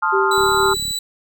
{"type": "chord", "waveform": "sine", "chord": "F dominant seventh", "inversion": "first", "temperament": "equal", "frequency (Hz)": [880, 1046.5, 1244.5, 1396.9], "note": ["A5", "C6", "Eb6", "F6"], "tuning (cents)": [0, 0, 0, 0], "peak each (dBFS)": [-21, -23, -21, -20], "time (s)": [0.02, 0.74], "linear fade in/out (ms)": 10}
{"type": "tone with tremolo", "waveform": "sine", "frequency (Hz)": 390, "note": "G4", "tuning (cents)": -9, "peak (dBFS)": -16, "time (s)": [0.12, 0.76], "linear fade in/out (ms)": 20, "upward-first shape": "sine", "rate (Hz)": 4.2, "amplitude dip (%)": 35}
{"type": "tone", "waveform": "30% pulse", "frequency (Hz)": 3951, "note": "B7", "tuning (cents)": 0, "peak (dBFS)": -19, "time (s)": [0.31, 0.99], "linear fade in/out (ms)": 5}
{"type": "click train", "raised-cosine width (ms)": 5, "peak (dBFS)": -23, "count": 20, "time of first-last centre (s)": [0.38, 0.909], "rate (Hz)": 35.9}
{"effects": []}